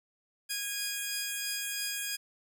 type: tone pair together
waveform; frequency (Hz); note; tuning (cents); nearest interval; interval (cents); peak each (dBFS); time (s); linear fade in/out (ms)
10% pulse; 1643 / 2463; G#6 / D#7; -19 / -18; perfect fifth; 701; -27; 0.49-2.17; 20
effects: none